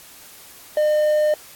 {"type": "tone", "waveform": "triangle", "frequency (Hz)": 606, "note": "D#5", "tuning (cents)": -46, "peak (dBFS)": -13, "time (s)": [0.77, 1.34], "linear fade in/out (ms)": 2, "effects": ["white hiss -44 dBFS RMS until 1.55 s", "AAC 64 kbps"]}